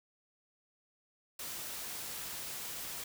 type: noise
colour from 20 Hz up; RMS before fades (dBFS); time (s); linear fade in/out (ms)
white; -42; 1.39-3.04; 5
effects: none